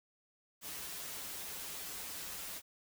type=noise with comb filter; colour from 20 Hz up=white; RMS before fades=-44 dBFS; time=0.61-2.62 s; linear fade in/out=50 ms; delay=8.4 ms; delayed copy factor=-0.7; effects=none